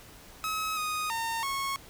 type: tone with pitch steps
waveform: sawtooth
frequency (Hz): 1280 / 1244 / 913 / 1097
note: D#6 / D#6 / A#5 / C#6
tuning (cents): +49 / -1 / -36 / -18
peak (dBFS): -26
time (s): 0.44-1.76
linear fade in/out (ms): 0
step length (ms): 330
effects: pink hiss -51 dBFS RMS until 1.89 s